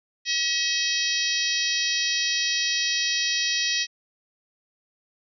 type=harmonic tone; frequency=640 Hz; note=D#5; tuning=49 cents sharp; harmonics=3 / 4 / 5 / 6 / 7 / 8 / 9; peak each=-30 / -30 / -30 / -30 / -30 / -30 / -30 dBFS; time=0.25-3.87 s; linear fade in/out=50 ms; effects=none